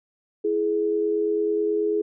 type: tone pair together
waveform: sine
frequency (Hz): 331.6 / 420.8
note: E4 / G#4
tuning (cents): +10 / +23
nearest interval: major third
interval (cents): 413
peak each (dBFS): -27 / -21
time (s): 0.44-2.02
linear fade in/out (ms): 10
effects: none